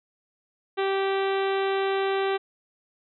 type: harmonic tone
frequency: 389.3 Hz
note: G4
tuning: 12 cents flat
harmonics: 1 / 2 / 3 / 4 / 5 / 6 / 7 / 8 / 9 / 10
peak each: -24 / -30 / -34 / -36 / -38 / -40 / -41 / -42 / -43 / -44 dBFS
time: 0.77-2.38 s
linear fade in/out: 20 ms
effects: none